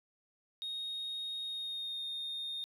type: tone with pitch glide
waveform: sine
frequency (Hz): 3729 to 3678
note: A#7 to A#7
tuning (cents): 0 to -24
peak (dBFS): -35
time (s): 0.62-2.64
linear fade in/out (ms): 0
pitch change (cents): -24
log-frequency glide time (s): 1.43-2.04
effects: tanh soft clip ceiling -35 dBFS + 12-bit